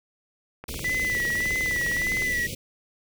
click train, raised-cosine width 0.5 ms, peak -23 dBFS, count 32, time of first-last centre 0.64-2.222 s, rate 19.6 Hz
pink band-stop noise, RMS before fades -34 dBFS, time 0.68-2.55 s, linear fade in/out 5 ms, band 590 to 2200 Hz, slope 96 dB/octave
triangle tone with vibrato, 1975.5 Hz, B6, in tune, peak -22 dBFS, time 0.84-2.47 s, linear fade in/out 10 ms, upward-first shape sine, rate 1.7 Hz, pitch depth 49 cents each way
effects none

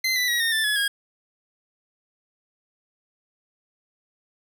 25% pulse tone with pitch steps, 2063 / 1984.7 / 1909.3 / 1836.9 / 1767.1 / 1700 / 1635.5 Hz, C7 / B6 / A#6 / A#6 / A6 / G#6 / G#6, -25 / +8 / +41 / -26 / +7 / +40 / -27 cents, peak -17 dBFS, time 0.04-0.88 s, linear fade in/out 5 ms, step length 120 ms, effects none

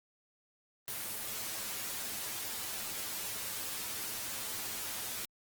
white noise with comb filter, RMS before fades -39 dBFS, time 0.88-5.25 s, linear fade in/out 0 ms, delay 9.2 ms, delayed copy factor +0.6, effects Opus 24 kbps

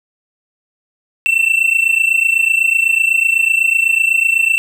triangle tone pair together, 2674 / 2702 Hz, E7 / E7, +24 / +42 cents, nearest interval unison, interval 18 cents, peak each -12 dBFS, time 1.26-4.58 s, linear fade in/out 0 ms, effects none

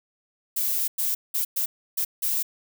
violet noise bursts at uneven times, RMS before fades -25 dBFS, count 6, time 0.56-0.88 / 0.98-1.15 / 1.34-1.45 / 1.56-1.66 / 1.97-2.05 / 2.22-2.43 s, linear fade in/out 10 ms, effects none

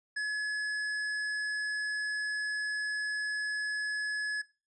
sine tone with hard clipping, 1700 Hz, G#6, 40 cents sharp, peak -32 dBFS, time 0.16-4.42 s, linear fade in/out 10 ms, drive 9 dB, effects noise-tail reverb RT60 0.3 s tail -20 dB re dry + resampled to 22050 Hz

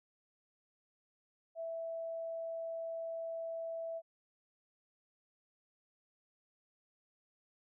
sine tone, 659.3 Hz, E5, in tune, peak -38 dBFS, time 1.55-4.02 s, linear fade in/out 50 ms, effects none

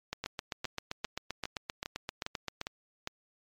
two click trains, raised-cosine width 0.2 ms, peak -18 / -17 dBFS, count 8 / 20, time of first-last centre 0.24-3.074 / 0.13-2.614 s, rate 2.47 / 7.65 Hz, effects MP3 96 kbps

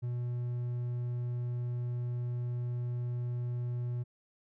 triangle tone with hard clipping, 121.8 Hz, B2, 24 cents flat, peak -33 dBFS, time 0.02-4.04 s, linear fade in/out 20 ms, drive 6 dB, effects none

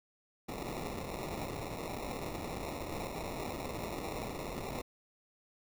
violet noise with sample-and-hold, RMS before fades -40 dBFS, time 0.48-4.82 s, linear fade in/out 10 ms, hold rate 1575 Hz, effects none

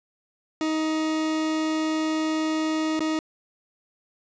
40% pulse tone with dropouts, 314.2 Hz, D#4, 17 cents sharp, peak -22 dBFS, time 0.61-3.19 s, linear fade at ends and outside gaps 1 ms, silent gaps 2.994-3.005 s, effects resampled to 16000 Hz + 9-bit

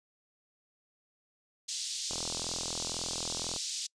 pink band-pass noise, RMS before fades -37 dBFS, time 1.68-3.87 s, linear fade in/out 10 ms, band 3900 to 7600 Hz, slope 24 dB/octave
click train, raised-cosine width 1 ms, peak -26 dBFS, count 62, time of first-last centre 2.11-3.562 s, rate 42 Hz
effects noise-tail reverb RT60 0.1 s tail -26 dB re dry + resampled to 22050 Hz

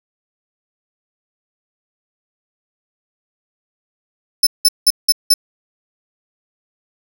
sawtooth tone bursts, 5274 Hz, E8, in tune, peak -5 dBFS, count 5, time 4.43-5.34 s, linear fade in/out 5 ms, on 38 ms, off 180 ms, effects none

